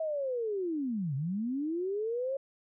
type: linear two-way sweep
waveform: sine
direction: down then up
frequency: 651 to 128.9 to 552 Hz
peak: -30 dBFS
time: 0-2.37 s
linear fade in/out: 5 ms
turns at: 1.15 s
effects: none